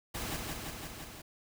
pink noise with echo, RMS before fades -38 dBFS, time 0.14-0.37 s, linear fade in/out 10 ms, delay 170 ms, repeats 5, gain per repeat -2 dB, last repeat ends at 1.22 s, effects none

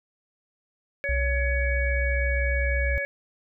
harmonic tone, 562 Hz, C#5, 24 cents sharp, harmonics 1 / 3 / 4, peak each -31 / -30 / -30 dBFS, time 1.04-3.05 s, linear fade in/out 0 ms
sine tone with vibrato, 63 Hz, B1, 35 cents sharp, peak -23 dBFS, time 1.09-2.98 s, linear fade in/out 0 ms, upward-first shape square, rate 15 Hz, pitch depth 15 cents each way
effects none

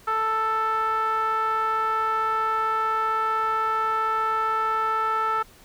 5% pulse tone with low-pass filter, 441.1 Hz, A4, 4 cents sharp, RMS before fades -24 dBFS, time 0.07-5.43 s, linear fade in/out 10 ms, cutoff 1200 Hz, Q 8.9, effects pink hiss -52 dBFS RMS until 5.64 s

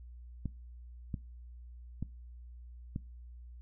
clicks, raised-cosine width 5 ms, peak -23 dBFS, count 4, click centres 0.457 / 1.142 / 2.026 / 2.961 s, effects noise-tail reverb RT60 0.3 s tail -22 dB re dry + added 60 Hz sine -47 dBFS peak until 3.61 s

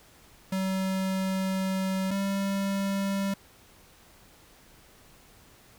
square tone pair in turn, 190 / 196.59 Hz, F#3 / G3, +46 / +5 cents, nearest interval minor second, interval 59 cents, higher second, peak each -27 dBFS, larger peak neither, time 0.52-2.11 / 2.11-3.34 s, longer first, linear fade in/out 5 ms, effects pink hiss -56 dBFS RMS until 5.78 s

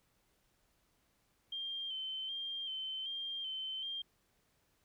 sine tone with vibrato, 3136 Hz, G7, in tune, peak -38 dBFS, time 1.52-4.02 s, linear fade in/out 5 ms, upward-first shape square, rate 1.3 Hz, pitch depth 32 cents each way, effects pink hiss -75 dBFS RMS until 4.84 s

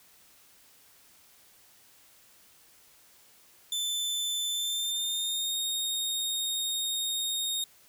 sawtooth tone with pitch glide, 3529 to 3711 Hz, A7 to A#7, +4 to -9 cents, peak -26 dBFS, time 3.72-7.64 s, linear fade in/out 2 ms, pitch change +87 cents, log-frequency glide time 4.51-5.58 s, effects white hiss -59 dBFS RMS until 7.88 s

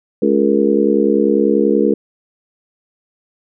harmonic tone with a mistuned harmonic, 70.5 Hz, C#2, 30 cents sharp, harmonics 3 / 4 / 5 / 6 / 7, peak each -17 / -17 / -17 / -17 / -17 dBFS, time 0.22-1.94 s, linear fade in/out 5 ms, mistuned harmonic 7, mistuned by -70 cents, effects none

